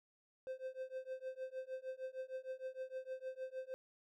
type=tone with tremolo; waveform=triangle; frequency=520 Hz; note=C5; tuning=11 cents flat; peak=-37 dBFS; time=0.47-3.74 s; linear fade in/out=0 ms; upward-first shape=triangle; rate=6.5 Hz; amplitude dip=100%; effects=none